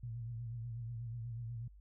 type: tone with vibrato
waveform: sine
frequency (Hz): 116.6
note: A#2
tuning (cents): +1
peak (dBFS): -40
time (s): 0.03-1.68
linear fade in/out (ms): 5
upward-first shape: triangle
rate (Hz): 8.2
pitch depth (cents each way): 84
effects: added 50 Hz sine -55 dBFS peak until 1.8 s